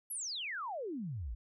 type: exponential sweep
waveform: sine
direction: down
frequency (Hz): 11950 to 49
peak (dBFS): -37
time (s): 0.1-1.35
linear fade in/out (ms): 10
effects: none